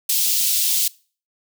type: high-pass noise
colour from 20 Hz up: white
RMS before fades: -19 dBFS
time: 0.09-0.88 s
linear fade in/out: 5 ms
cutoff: 3100 Hz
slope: 24 dB/octave
effects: noise-tail reverb RT60 0.4 s tail -23 dB re dry